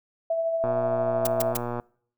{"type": "tone with tremolo", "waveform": "sine", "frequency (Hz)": 659.3, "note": "E5", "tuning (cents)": 0, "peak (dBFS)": -21, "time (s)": [0.3, 1.53], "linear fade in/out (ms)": 5, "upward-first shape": "sine", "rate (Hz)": 13, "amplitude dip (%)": 30}
{"type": "click train", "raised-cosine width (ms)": 1, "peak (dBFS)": -17, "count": 140, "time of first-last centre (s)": [0.64, 1.798], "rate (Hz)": 120}
{"type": "noise bursts", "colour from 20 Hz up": "blue", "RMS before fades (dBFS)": -26, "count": 3, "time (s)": [1.25, 1.57], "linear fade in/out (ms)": 5, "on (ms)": 20, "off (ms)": 130}
{"effects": ["noise-tail reverb RT60 0.6 s tail -26 dB re dry"]}